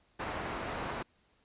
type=low-pass noise; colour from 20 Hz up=white; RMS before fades=-38 dBFS; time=0.19-1.03 s; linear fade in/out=10 ms; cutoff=1300 Hz; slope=12 dB/octave; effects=pink hiss -70 dBFS RMS until 1.44 s + resampled to 8000 Hz